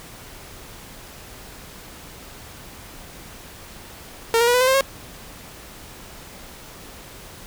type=tone with pitch steps; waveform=sawtooth; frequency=458.4 / 471.6 / 485.1 / 499 / 513.3 / 528.1 / 543.2 Hz; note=A#4 / A#4 / B4 / B4 / C5 / C5 / C#5; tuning=-29 / +20 / -31 / +18 / -33 / +16 / -35 cents; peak=-11 dBFS; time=4.34-4.809 s; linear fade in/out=0 ms; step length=67 ms; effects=pink hiss -41 dBFS RMS until 7.46 s